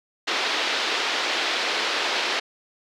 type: band-pass noise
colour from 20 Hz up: white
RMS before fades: -25 dBFS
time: 0.27-2.4 s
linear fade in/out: 10 ms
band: 310 to 4300 Hz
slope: 24 dB/octave
effects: none